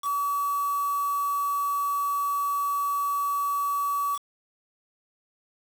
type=tone with quantisation; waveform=sine; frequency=1140 Hz; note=C#6; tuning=48 cents sharp; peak=-24 dBFS; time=0.02-4.19 s; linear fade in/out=50 ms; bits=6; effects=none